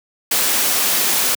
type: noise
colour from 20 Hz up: white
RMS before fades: -17 dBFS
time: 0.31-1.35 s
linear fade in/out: 5 ms
effects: high-pass 200 Hz 12 dB/octave